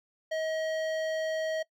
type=tone with hard clipping; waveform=sine; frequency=635 Hz; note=D#5; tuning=35 cents sharp; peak=-31 dBFS; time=0.31-1.63 s; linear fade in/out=10 ms; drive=14 dB; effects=noise-tail reverb RT60 0.1 s tail -22 dB re dry